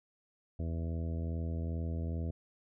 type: harmonic tone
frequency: 82.41 Hz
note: E2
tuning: in tune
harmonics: 1 / 2 / 3 / 4 / 5 / 6 / 7 / 8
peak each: -34 / -41 / -44 / -49 / -52 / -51 / -55 / -53 dBFS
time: 0.59-2.31 s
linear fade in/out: 5 ms
effects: none